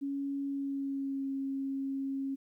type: tone with pitch glide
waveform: sine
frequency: 278.5 to 271.7 Hz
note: C#4 to C#4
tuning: +8 to -35 cents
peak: -32 dBFS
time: 0.01-2.36 s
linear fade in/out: 20 ms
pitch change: -43 cents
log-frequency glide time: 0.46-1.31 s
effects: 12-bit